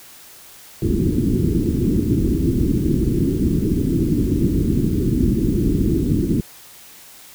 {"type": "low-pass noise", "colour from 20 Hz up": "white", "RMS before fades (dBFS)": -18, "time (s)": [0.82, 6.41], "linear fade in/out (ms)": 2, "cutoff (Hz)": 350, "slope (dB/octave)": 48, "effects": ["white hiss -43 dBFS RMS until 7.34 s"]}